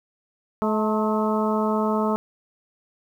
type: harmonic tone with a mistuned harmonic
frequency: 214.9 Hz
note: A3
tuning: 41 cents flat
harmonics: 1 / 2 / 3 / 4 / 5 / 6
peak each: -23 / -26 / -28 / -29 / -30 / -31 dBFS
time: 0.62-2.16 s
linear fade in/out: 0 ms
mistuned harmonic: 4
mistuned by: +50 cents
effects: 9-bit